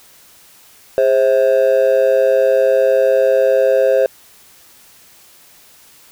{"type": "tone with amplitude modulation", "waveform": "triangle", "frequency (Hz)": 530, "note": "C5", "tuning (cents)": 22, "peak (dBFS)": -3, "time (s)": [0.98, 4.06], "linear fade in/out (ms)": 0, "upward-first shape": "sine", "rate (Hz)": 120, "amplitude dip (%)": 100, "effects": ["tanh soft clip ceiling 0 dBFS", "white hiss -46 dBFS RMS until 6.11 s"]}